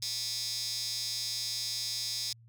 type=tone with high-pass filter; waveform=15% pulse; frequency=220 Hz; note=A3; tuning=in tune; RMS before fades=-35 dBFS; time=0.02-2.33 s; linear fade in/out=5 ms; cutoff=4900 Hz; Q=4; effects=added 115 Hz sine -54 dBFS peak until 2.48 s